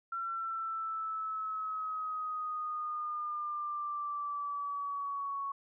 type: exponential sweep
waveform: sine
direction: down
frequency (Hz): 1360 to 1108.7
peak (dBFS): -34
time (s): 0.12-5.52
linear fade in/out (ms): 5
effects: none